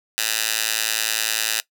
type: tone with high-pass filter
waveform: 10% pulse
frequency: 110 Hz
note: A2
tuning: in tune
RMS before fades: -23 dBFS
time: 0.18-1.6 s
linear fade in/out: 0 ms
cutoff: 2800 Hz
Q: 0.67
effects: noise-tail reverb RT60 0.1 s tail -19 dB re dry